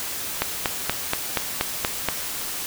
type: click train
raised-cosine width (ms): 0.3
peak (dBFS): -4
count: 8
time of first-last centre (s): 0.42-2.087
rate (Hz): 4.2
effects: white hiss -30 dBFS RMS until 2.66 s